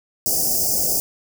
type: band-stop noise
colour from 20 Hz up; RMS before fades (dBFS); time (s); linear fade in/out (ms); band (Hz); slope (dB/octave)
white; -20; 0.26-1; 0; 790 to 4800; 96
effects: none